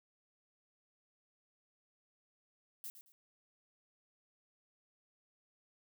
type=noise with echo; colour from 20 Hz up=violet; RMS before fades=-45 dBFS; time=2.84-2.9 s; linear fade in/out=0 ms; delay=110 ms; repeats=2; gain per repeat=-11 dB; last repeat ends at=3.12 s; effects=none